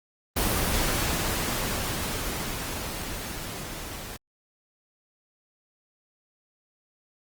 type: noise with level ramp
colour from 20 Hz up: pink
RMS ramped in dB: -24 to -38 dBFS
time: 0.36-4.17 s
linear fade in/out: 10 ms
effects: Opus 24 kbps